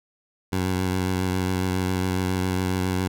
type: tone with vibrato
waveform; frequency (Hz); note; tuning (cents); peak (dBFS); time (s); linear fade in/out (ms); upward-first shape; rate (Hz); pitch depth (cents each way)
15% pulse; 92.5; F#2; 0; -16; 0.52-3.08; 10; sine; 7.3; 22
effects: none